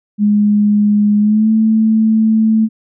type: tone with pitch glide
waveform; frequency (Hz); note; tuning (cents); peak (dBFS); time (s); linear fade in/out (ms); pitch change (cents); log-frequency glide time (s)
sine; 207.7 to 220.1; G#3 to A3; 0 to +1; -8; 0.18-2.69; 50; +101; 1.19-1.5
effects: none